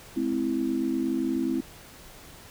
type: chord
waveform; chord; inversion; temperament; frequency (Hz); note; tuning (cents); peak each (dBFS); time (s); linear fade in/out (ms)
sine; Ab augmented; none; equal with one note detuned; 213 / 261.6 / 329.6; Ab3 / C4 / E4; +44 / 0 / 0; -33 / -27 / -28; 0.16-1.61; 10
effects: pink hiss -48 dBFS RMS until 2.5 s